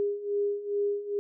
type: beating tone pair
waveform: sine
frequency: 405.9 / 408.3 Hz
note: G#4 / G#4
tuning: -40 / -29 cents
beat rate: 2.4 Hz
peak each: -32 / -28 dBFS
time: 0-1.19 s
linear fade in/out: 0 ms
effects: none